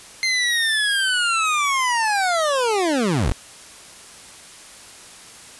25% pulse linear sweep, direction down, 2093 to 32.7 Hz, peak -14 dBFS, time 0.23-3.32 s, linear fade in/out 0 ms, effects white hiss -42 dBFS RMS until 5.59 s + resampled to 24000 Hz

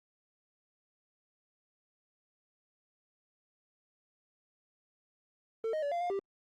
triangle tone with pitch steps, 449 / 622 / 573 / 691 / 707 / 393.4 Hz, A4 / D#5 / D5 / F5 / F5 / G4, +35 / -1 / -43 / -19 / +21 / +6 cents, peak -29 dBFS, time 5.64-6.192 s, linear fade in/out 2 ms, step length 92 ms, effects Opus 24 kbps

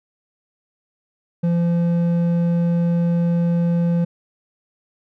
sine tone with hard clipping, 171.1 Hz, F3, 35 cents flat, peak -17 dBFS, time 1.43-4.05 s, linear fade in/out 10 ms, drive 6 dB, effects none

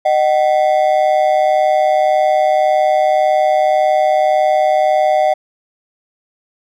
triangle ring-modulated tone, 686 Hz, F5, 31 cents flat, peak -5 dBFS, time 0.05-5.34 s, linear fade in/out 10 ms, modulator 70.9 Hz, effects none

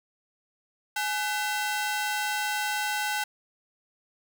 sawtooth ring-modulated tone, 1174.7 Hz, D6, in tune, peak -20 dBFS, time 0.96-3.24 s, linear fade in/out 5 ms, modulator 335 Hz, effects 9-bit

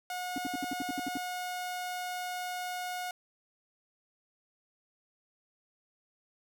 sawtooth tone, 724 Hz, F#5, 38 cents flat, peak -31 dBFS, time 0.1-3.11 s, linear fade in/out 2 ms
triangle tone bursts, 277.2 Hz, C#4, in tune, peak -30 dBFS, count 10, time 0.36-1.173 s, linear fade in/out 2 ms, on 21 ms, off 67 ms
effects none

